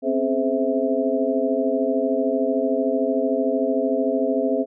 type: tone cluster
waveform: sine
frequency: 257.8 / 271.1 / 421.9 / 518 / 656 Hz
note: C4 / C#4 / G#4 / C5 / E5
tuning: -26 / -38 / +27 / -17 / -9 cents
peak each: -25 dBFS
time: 0.02-4.66 s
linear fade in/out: 50 ms
effects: none